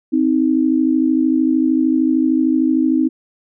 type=tone pair together; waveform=sine; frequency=261.6 / 314.8 Hz; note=C4 / D#4; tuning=0 / +20 cents; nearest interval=minor third; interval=320 cents; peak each=-15 dBFS; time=0.12-3.09 s; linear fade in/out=20 ms; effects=none